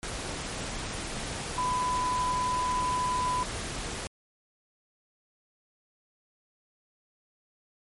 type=tone in noise; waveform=sine; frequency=1000 Hz; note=B5; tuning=21 cents sharp; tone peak=-26 dBFS; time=1.58-3.43 s; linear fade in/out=0 ms; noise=pink; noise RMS=-35 dBFS; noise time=0.03-4.07 s; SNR=+6 dB; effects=MP3 48 kbps